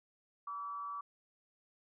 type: tone with frequency modulation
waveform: sine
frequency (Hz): 1148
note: D6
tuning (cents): -40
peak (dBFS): -39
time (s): 0.47-1.01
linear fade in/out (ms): 5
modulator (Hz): 179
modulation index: 0.37
effects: none